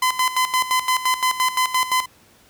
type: tone with tremolo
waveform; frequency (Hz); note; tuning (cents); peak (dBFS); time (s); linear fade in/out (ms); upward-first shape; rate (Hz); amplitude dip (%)
sawtooth; 1020; C6; -44; -12; 0.02-2.06; 5; square; 5.8; 75
effects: pink hiss -53 dBFS RMS until 2.49 s + high-pass 60 Hz 12 dB/octave